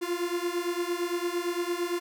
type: beating tone pair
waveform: 45% pulse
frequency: 344.6 / 353.4 Hz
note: F4 / F4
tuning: -23 / +21 cents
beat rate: 8.8 Hz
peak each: -31 dBFS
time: 0.01-2 s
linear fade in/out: 20 ms
effects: none